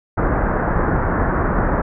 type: low-pass noise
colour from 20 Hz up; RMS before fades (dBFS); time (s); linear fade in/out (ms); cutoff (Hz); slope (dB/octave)
pink; -18; 0.17-1.82; 10; 1700; 48
effects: none